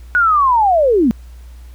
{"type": "linear sweep", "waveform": "sine", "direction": "down", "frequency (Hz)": [1480, 207.7], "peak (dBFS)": -9, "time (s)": [0.15, 1.11], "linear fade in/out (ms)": 0, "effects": ["added 60 Hz sine -33 dBFS peak until 1.74 s", "pink hiss -51 dBFS RMS until 1.74 s"]}